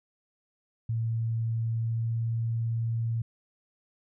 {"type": "tone with pitch glide", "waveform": "sine", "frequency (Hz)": [113.9, 114.76], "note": ["A#2", "A#2"], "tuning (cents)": [-40, -27], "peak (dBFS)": -26, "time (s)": [0.89, 3.22], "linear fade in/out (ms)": 5, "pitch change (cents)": 13, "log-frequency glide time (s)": [1.74, 2.18], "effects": []}